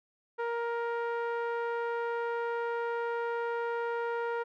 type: tone with low-pass filter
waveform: sawtooth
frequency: 468.8 Hz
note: A#4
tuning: 10 cents sharp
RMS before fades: -33 dBFS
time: 0.38-4.44 s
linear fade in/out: 20 ms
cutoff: 1400 Hz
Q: 1.4
effects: none